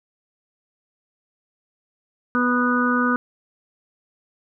harmonic tone, 246.4 Hz, B3, 4 cents flat, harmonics 1 / 2 / 4 / 5 / 6, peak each -20 / -28 / -30 / -23 / -23 dBFS, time 2.35-3.16 s, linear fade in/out 0 ms, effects none

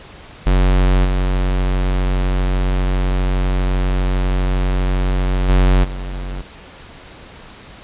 square tone with level steps, 46.25 Hz, F#1, in tune, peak -11 / -15 / -10 / -24 dBFS, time 0.46-6.42 s, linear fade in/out 10 ms, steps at 1.04 / 5.48 / 5.83 s, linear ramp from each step 20 ms, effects pink hiss -39 dBFS RMS until 7.83 s + resampled to 8000 Hz

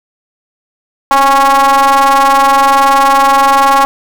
square ring-modulated tone, 138.8 Hz, C#3, 3 cents sharp, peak -3 dBFS, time 1.11-3.85 s, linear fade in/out 0 ms, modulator 961 Hz, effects none

